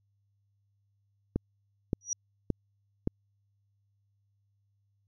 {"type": "click train", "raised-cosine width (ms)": 3, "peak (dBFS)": -15, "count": 4, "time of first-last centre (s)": [1.36, 3.074], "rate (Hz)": 1.75}
{"type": "tone with exponential growth", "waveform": "sine", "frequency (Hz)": 5800, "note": "F#8", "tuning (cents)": -35, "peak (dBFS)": -25, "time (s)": [2.01, 2.13], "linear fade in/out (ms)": 1, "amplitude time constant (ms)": 25}
{"effects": ["added 100 Hz sine -70 dBFS peak until 5.07 s"]}